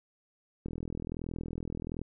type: click train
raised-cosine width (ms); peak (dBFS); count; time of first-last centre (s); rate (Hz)
3; -24; 57; 0.66-2.016; 41.3
effects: none